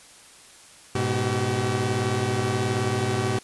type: tone cluster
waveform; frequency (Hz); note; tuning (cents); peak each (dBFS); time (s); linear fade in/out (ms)
sawtooth; 104.2 / 122.9 / 381.2; G#2 / B2 / G4; +6 / -8 / -48; -23; 0.95-3.39; 5
effects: white hiss -49 dBFS RMS until 3.43 s + resampled to 24000 Hz